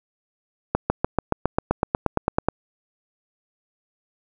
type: accelerating click train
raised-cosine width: 1 ms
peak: -4 dBFS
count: 15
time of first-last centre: 0.75-2.486 s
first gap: 150 ms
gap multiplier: 0.97
effects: none